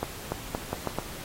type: accelerating click train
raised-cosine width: 1 ms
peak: -14 dBFS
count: 6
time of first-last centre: 0.03-0.986 s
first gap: 290 ms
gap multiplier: 0.79
effects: pink hiss -41 dBFS RMS until 1.24 s + AAC 48 kbps